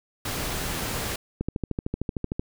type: noise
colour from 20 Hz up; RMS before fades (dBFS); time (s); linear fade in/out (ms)
pink; -30; 0.25-1.16; 5
type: click train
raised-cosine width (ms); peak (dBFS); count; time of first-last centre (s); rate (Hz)
3; -14; 14; 1.41-2.395; 13.2
effects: none